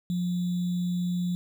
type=tone with sample-and-hold; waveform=sine; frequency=177.6 Hz; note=F3; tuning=29 cents sharp; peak=-25 dBFS; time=0.1-1.35 s; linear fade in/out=0 ms; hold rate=3675 Hz; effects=none